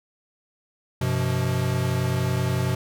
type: tone cluster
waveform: square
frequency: 95.5 / 126.2 / 173.8 Hz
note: G2 / B2 / F3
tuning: -45 / +38 / -8 cents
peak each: -29 / -24 / -30 dBFS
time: 1.01-2.75 s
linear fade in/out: 5 ms
effects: none